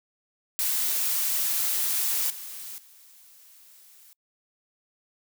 blue noise with level steps, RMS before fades -26 / -39 / -53 dBFS, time 0.59-4.13 s, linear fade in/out 0 ms, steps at 2.3 / 2.78 s, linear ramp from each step 2 ms, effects noise-tail reverb RT60 0.1 s tail -26 dB re dry

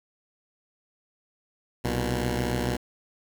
10% pulse tone pair together, 63.73 / 120.3 Hz, C2 / B2, -45 / -45 cents, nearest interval major seventh, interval 1100 cents, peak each -20 dBFS, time 1.84-2.77 s, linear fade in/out 10 ms, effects 8-bit

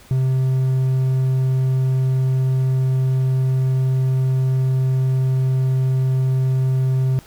triangle tone, 130.81 Hz, C3, in tune, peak -13 dBFS, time 0.11-7.19 s, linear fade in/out 0 ms, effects pink hiss -47 dBFS RMS until 7.26 s

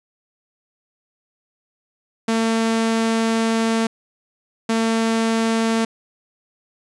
sawtooth tone bursts at uneven times, 225.8 Hz, A3, 45 cents sharp, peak -13 dBFS, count 2, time 2.28-3.87 / 4.69-5.85 s, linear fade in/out 5 ms, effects resampled to 22050 Hz

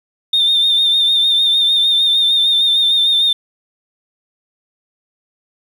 sine tone with vibrato, 3623 Hz, A7, 50 cents sharp, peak -9 dBFS, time 0.33-3.33 s, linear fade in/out 5 ms, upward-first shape sine, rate 6.6 Hz, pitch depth 40 cents each way, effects tanh soft clip ceiling -7 dBFS + 7-bit

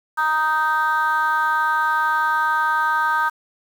sine chord, Eb major, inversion second, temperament just, 933.4 / 1244.5 / 1555.6 Hz, Bb5 / Eb6 / G6, +2 / 0 / -14 cents, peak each -20 dBFS, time 0.17-3.3 s, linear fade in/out 20 ms, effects tanh soft clip ceiling -10 dBFS + 7-bit

